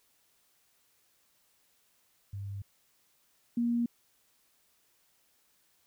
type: tone pair in turn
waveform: sine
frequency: 99.5 / 236.7 Hz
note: G2 / A#3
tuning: +26 / +27 cents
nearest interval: octave + minor third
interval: 1501 cents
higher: second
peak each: -36 / -26 dBFS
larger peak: second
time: 2.33-2.62 / 3.57-3.86 s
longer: neither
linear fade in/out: 5 ms
effects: white hiss -70 dBFS RMS until 5.86 s